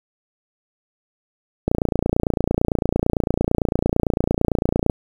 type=click train; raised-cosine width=2 ms; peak=-4 dBFS; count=94; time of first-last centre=1.68-4.898 s; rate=28.9 Hz; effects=7-bit